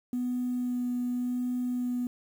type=tone with vibrato; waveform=triangle; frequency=246.9 Hz; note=B3; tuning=in tune; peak=-24 dBFS; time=0.13-2.07 s; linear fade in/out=2 ms; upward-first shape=sine; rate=0.89 Hz; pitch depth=8 cents each way; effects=tanh soft clip ceiling -25 dBFS + 9-bit